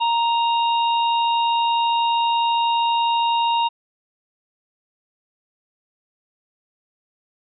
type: harmonic tone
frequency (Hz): 932.3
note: A#5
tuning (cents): 0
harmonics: 1 / 3 / 4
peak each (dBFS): -17 / -27 / -29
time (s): 0-3.69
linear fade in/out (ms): 20
effects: none